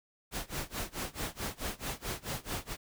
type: noise with tremolo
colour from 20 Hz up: pink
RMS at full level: -35 dBFS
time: 0.31-2.77 s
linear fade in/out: 50 ms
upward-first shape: sine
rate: 4.6 Hz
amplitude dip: 95%
effects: none